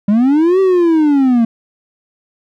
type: linear two-way sweep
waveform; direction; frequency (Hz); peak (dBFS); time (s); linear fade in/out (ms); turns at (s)
triangle; up then down; 196.2 to 388.1 to 224.2; -6; 0.08-1.45; 5; 0.6
effects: none